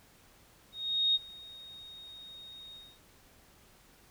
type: tone with ADSR envelope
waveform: sine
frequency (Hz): 3729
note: A#7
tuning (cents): 0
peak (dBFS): -23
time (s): 0.72-3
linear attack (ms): 430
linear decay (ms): 29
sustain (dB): -23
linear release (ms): 260
effects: pink hiss -61 dBFS RMS until 4.1 s